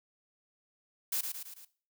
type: noise with echo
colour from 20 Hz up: blue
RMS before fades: -32 dBFS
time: 1.12-1.21 s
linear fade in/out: 5 ms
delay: 110 ms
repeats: 4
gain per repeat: -5 dB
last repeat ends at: 1.65 s
effects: noise-tail reverb RT60 0.4 s tail -17 dB re dry